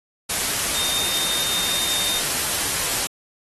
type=tone in noise; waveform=sine; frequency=3660 Hz; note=A#7; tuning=32 cents flat; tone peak=-25 dBFS; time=0.75-2.2 s; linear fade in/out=10 ms; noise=white; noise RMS=-23 dBFS; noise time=0.29-3.07 s; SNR=-5 dB; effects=AAC 32 kbps